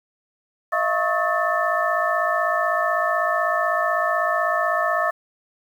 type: tone cluster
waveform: sine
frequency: 631 / 687 / 1102 / 1281 / 1770 Hz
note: D#5 / F5 / C#6 / E6 / A6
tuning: +24 / -29 / -11 / -50 / +10 cents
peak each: -25 dBFS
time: 0.72-5.11 s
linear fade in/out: 10 ms
effects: 8-bit